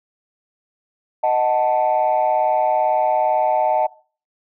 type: chord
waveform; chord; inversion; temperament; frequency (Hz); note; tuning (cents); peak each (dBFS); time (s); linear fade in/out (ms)
sine; D# diminished; none; equal; 622.3 / 740 / 880; D#5 / F#5 / A5; 0 / 0 / 0; -18; 1.23-3.87; 10
effects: noise-tail reverb RT60 0.4 s tail -21 dB re dry + tanh soft clip ceiling -9 dBFS